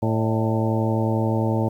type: harmonic tone with a mistuned harmonic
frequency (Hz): 111.4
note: A2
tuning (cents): +22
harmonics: 1 / 2 / 3 / 4 / 5 / 6 / 7 / 8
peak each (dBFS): -22 / -25 / -27 / -31 / -29 / -33 / -34 / -31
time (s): 0.02-1.69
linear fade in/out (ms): 10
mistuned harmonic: 6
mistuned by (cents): -82
effects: 9-bit